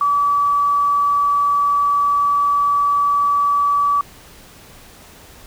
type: tone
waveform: sine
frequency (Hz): 1148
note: D6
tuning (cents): -40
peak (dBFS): -13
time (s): 0.01-4.01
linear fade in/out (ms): 2
effects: pink hiss -43 dBFS RMS until 5.46 s